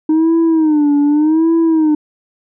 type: tone with vibrato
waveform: sine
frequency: 308.9 Hz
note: D#4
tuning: 12 cents flat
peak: -6 dBFS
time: 0.09-1.95 s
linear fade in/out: 5 ms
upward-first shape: sine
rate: 0.85 Hz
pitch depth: 120 cents each way
effects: tanh soft clip ceiling -8 dBFS